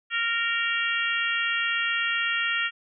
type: harmonic tone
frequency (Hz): 463.8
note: A#4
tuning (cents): -9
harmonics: 3 / 4 / 5 / 6 / 7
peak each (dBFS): -29 / -28 / -32 / -29 / -33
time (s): 0.1-2.71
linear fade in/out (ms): 50
effects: none